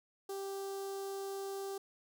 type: tone with notch filter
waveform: sawtooth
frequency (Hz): 392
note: G4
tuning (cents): 0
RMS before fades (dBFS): -41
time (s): 0.29-1.78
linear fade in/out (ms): 5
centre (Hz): 2200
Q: 0.52
effects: none